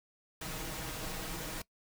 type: noise with comb filter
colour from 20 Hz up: pink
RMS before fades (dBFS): -40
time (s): 0.41-1.62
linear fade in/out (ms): 5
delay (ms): 6.3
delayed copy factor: +0.65
effects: noise-tail reverb RT60 0.1 s tail -21 dB re dry